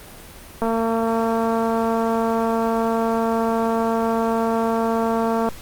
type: click train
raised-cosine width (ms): 1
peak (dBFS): -9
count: 1106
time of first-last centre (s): 0.62-5.488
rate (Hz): 227
effects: pink hiss -41 dBFS RMS until 5.61 s + Opus 32 kbps